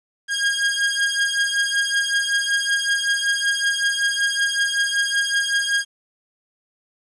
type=beating tone pair; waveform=sawtooth; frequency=1623 / 1628.3 Hz; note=G#6 / G#6; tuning=-40 / -35 cents; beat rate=5.3 Hz; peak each=-18 dBFS; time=0.28-5.85 s; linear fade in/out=50 ms; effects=resampled to 22050 Hz + 9-bit